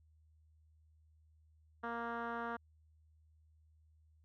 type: tone with low-pass filter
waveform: 10% pulse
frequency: 233.6 Hz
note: A#3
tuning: 4 cents sharp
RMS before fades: -41 dBFS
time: 1.83-2.57 s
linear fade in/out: 10 ms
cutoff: 1500 Hz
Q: 1.9
effects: added 78 Hz sine -65 dBFS peak until 4.24 s